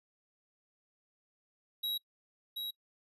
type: tone with echo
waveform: square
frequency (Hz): 3855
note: B7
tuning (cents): -43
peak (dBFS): -33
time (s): 1.83-1.98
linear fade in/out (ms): 10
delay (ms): 730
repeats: 1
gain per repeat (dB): -4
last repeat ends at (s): 2.71
effects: noise-tail reverb RT60 0.1 s tail -23 dB re dry + resampled to 32000 Hz